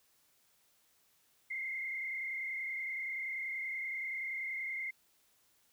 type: tone with frequency modulation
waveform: sine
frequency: 2111 Hz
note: C7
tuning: 15 cents sharp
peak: -36 dBFS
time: 1.5-4.91 s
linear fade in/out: 10 ms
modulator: 30.5 Hz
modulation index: 2
effects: white hiss -71 dBFS RMS until 5.72 s